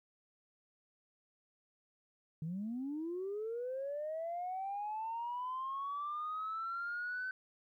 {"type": "linear sweep", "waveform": "sine", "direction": "up", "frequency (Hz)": [150.7, 1528], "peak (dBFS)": -36, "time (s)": [2.42, 7.31], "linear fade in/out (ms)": 2, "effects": ["tanh soft clip ceiling -33 dBFS", "13-bit"]}